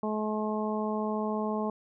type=harmonic tone; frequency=214.2 Hz; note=A3; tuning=46 cents flat; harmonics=1 / 2 / 3 / 4 / 5; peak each=-31 / -34 / -36 / -37 / -38 dBFS; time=0.03-1.7 s; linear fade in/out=2 ms; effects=none